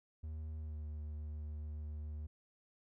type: tone with pitch glide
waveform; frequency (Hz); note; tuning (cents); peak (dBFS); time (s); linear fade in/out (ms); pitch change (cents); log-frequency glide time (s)
triangle; 77.9 to 75.59; D#2 to D#2; +3 to -49; -39; 0.23-2.27; 10; -52; 0.6-0.82
effects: none